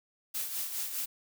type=noise with tremolo; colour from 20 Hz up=blue; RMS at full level=-33 dBFS; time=0.34-1.06 s; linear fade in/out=10 ms; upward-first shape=triangle; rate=4.9 Hz; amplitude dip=60%; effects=none